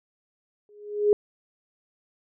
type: tone with exponential growth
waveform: sine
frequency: 415.3 Hz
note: G#4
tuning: in tune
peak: -13 dBFS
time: 0.69-1.13 s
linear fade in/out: 1 ms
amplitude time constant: 95 ms
effects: none